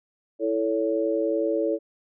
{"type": "chord", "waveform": "sine", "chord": "A major", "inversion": "second", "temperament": "equal with one note detuned", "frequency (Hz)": [329.6, 440, 562.4], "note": ["E4", "A4", "C#5"], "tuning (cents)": [0, 0, 25], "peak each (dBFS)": -26, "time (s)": [0.39, 1.79], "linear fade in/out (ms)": 50, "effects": []}